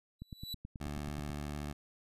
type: tone with exponential growth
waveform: 45% pulse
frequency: 3951 Hz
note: B7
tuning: in tune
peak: -37 dBFS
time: 0.19-0.54 s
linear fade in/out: 5 ms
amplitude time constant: 74 ms
type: click train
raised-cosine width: 5 ms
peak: -31 dBFS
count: 11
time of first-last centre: 0.22-1.296 s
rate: 9.29 Hz
type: tone with vibrato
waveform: 15% pulse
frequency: 73.5 Hz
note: D2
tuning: 2 cents sharp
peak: -32 dBFS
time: 0.8-1.73 s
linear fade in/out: 10 ms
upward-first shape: triangle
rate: 16 Hz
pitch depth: 32 cents each way
effects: resampled to 32000 Hz

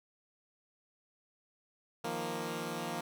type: chord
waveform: 10% pulse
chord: Eb suspended second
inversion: none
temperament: equal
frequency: 155.56 / 174.61 / 233.1 Hz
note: Eb3 / F3 / Bb3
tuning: 0 / 0 / 0 cents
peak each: -34 / -32 / -31 dBFS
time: 2.04-3.01 s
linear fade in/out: 5 ms
effects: none

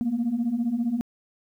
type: beating tone pair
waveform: sine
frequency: 225.1 / 240.1 Hz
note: A3 / B3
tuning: +40 / -49 cents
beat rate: 15 Hz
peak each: -27 / -23 dBFS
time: 0.01-1.01 s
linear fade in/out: 0 ms
effects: tanh soft clip ceiling -18 dBFS + 10-bit

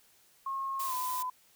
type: tone with pitch glide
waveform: sine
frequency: 1081 to 1008.6 Hz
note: C#6 to B5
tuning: -44 to +36 cents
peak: -32 dBFS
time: 0.46-1.3 s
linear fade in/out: 5 ms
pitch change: -120 cents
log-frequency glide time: 0.85-0.94 s
type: noise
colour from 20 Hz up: blue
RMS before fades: -39 dBFS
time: 0.79-1.23 s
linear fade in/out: 10 ms
effects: white hiss -64 dBFS RMS until 1.55 s

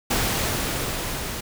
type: noise with level ramp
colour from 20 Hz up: pink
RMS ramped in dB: -22 to -31 dBFS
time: 0.1-1.41 s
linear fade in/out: 10 ms
effects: none

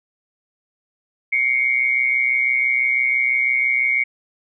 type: tone pair together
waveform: sine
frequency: 2126 / 2252 Hz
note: C7 / C#7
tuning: +27 / +27 cents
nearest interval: minor second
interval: 100 cents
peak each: -19 / -18 dBFS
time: 1.32-4.04 s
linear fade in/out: 10 ms
effects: none

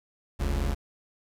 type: tone pair together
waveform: 45% pulse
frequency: 43.98 / 70.1 Hz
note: F1 / C#2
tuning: +13 / +20 cents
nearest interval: minor sixth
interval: 807 cents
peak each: -28 dBFS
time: 0.39-0.75 s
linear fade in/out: 20 ms
effects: resampled to 32000 Hz + 9-bit

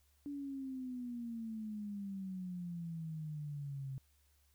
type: exponential sweep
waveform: sine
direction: down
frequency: 289 to 132.5 Hz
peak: -40 dBFS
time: 0.26-3.98 s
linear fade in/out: 0 ms
effects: added 71 Hz sine -70 dBFS peak until 4.54 s + white hiss -75 dBFS RMS until 4.54 s

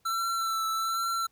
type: tone with vibrato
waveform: square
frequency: 1338 Hz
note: E6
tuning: 25 cents sharp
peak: -28 dBFS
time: 0.05-1.27 s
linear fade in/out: 10 ms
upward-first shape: triangle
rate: 1.2 Hz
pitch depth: 28 cents each way
effects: pink hiss -70 dBFS RMS until 1.31 s

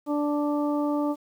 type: harmonic tone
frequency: 293.3 Hz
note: D4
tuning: 2 cents flat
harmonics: 1 / 2 / 3 / 4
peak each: -24 / -30 / -34 / -36 dBFS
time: 0.06-1.16 s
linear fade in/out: 50 ms
effects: 9-bit

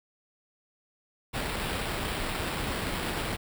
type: noise with sample-and-hold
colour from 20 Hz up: pink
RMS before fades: -32 dBFS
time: 1.33-3.37 s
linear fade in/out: 20 ms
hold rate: 6300 Hz
effects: none

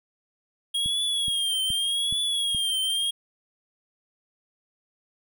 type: tone with vibrato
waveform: square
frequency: 3271 Hz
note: G#7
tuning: 27 cents flat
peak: -24 dBFS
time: 0.74-3.11 s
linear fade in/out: 10 ms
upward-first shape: triangle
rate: 0.85 Hz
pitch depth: 94 cents each way
type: click train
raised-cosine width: 5 ms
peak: -25 dBFS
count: 5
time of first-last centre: 0.86-2.548 s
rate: 2.37 Hz
effects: none

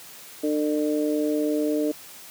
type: harmonic tone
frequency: 150.4 Hz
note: D3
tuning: 42 cents sharp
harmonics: 2 / 3 / 4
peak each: -23 / -27 / -29 dBFS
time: 0.43-1.92 s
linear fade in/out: 10 ms
effects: white hiss -44 dBFS RMS until 2.3 s + high-pass 100 Hz 12 dB/octave

